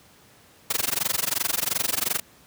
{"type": "noise with amplitude modulation", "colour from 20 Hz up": "white", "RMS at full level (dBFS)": -22, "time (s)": [0.7, 2.2], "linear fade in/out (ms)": 5, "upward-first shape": "sine", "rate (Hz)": 22.8, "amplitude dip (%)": 100, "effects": ["pink hiss -54 dBFS RMS until 2.46 s", "high-pass 80 Hz 12 dB/octave"]}